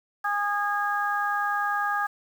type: harmonic tone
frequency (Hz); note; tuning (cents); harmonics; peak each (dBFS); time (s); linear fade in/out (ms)
410; G#4; -22; 2 / 3 / 4; -28 / -28 / -28; 0.24-2.07; 10
effects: 8-bit